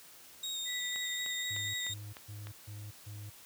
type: tone with vibrato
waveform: 30% pulse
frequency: 3729 Hz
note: A#7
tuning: in tune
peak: -33 dBFS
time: 0.43-1.94 s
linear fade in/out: 5 ms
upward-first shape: square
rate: 4 Hz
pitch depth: 19 cents each way
type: tone with tremolo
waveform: sine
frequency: 1975.5 Hz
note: B6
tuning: in tune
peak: -37 dBFS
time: 0.65-1.93 s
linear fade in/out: 50 ms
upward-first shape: triangle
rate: 11 Hz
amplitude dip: 35%
type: click train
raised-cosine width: 0.3 ms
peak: -30 dBFS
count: 6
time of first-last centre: 0.96-2.471 s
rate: 3.31 Hz
type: tone bursts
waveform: triangle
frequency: 103.83 Hz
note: G#2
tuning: in tune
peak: -40 dBFS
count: 5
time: 1.5-3.3 s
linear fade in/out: 10 ms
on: 240 ms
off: 150 ms
effects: white hiss -55 dBFS RMS until 3.45 s + high-pass 60 Hz 12 dB/octave